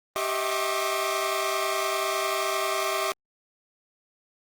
sawtooth tone cluster, 389.7 / 627 / 657 / 1081 / 1182 Hz, G4 / D#5 / E5 / C#6 / D6, -10 / +13 / -6 / -44 / +11 cents, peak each -28 dBFS, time 0.16-3.12 s, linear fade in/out 0 ms, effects Opus 24 kbps

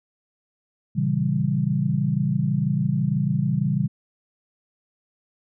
sine chord, A# diminished seventh, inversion none, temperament equal with one note detuned, 116.54 / 138.59 / 164.81 / 196.68 Hz, A#2 / C#3 / E3 / G3, 0 / 0 / 0 / +6 cents, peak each -29 / -23 / -25 / -25 dBFS, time 0.95-3.88 s, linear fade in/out 20 ms, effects none

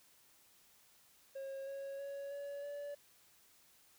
triangle tone with pitch steps, 542 / 550.2 / 558.5 / 567 / 575.6 Hz, C#5 / C#5 / C#5 / C#5 / D5, -39 / -13 / +13 / +39 / -35 cents, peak -40 dBFS, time 1.35-2.95 s, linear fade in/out 10 ms, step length 320 ms, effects white hiss -67 dBFS RMS until 3.98 s

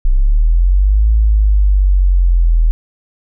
sine linear two-way sweep, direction up then down, 30.56 to 54.7 to 39.89 Hz, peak -7 dBFS, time 0.05-2.71 s, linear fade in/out 0 ms, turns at 1.1 s, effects none

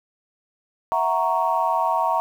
sine chord, F# dominant seventh, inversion third, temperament equal, 659.3 / 740 / 932.3 / 1108.7 Hz, E5 / F#5 / A#5 / C#6, 0 / 0 / 0 / 0 cents, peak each -25 / -25 / -21 / -25 dBFS, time 0.92-2.2 s, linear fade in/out 0 ms, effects tanh soft clip ceiling -8 dBFS + 8-bit

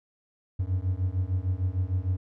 triangle beating tone pair, 89.2 / 95.8 Hz, F2 / G2, +37 / -39 cents, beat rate 6.6 Hz, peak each -26 / -26 dBFS, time 0.59-2.17 s, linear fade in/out 10 ms, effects none

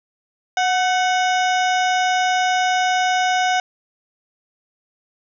harmonic tone with a mistuned harmonic, 735 Hz, F#5, 12 cents flat, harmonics 1 / 2 / 3 / 4 / 5 / 7 / 8 / 9, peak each -17 / -23 / -27 / -29 / -31 / -34 / -35 / -36 dBFS, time 0.57-3.6 s, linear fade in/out 2 ms, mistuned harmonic 2, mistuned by +51 cents, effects none

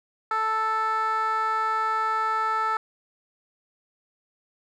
15% pulse tone with band-pass filter, 440 Hz, A4, in tune, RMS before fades -25 dBFS, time 0.31-2.77 s, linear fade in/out 2 ms, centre 1200 Hz, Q 3.3, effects none

